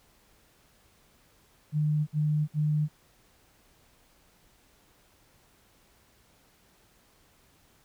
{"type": "tone bursts", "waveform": "sine", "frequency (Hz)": 151.2, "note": "D#3", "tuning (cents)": -49, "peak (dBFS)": -23, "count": 3, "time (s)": [1.72, 2.886], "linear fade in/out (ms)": 50, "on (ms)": 350, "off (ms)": 58, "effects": ["pink hiss -63 dBFS RMS until 7.84 s"]}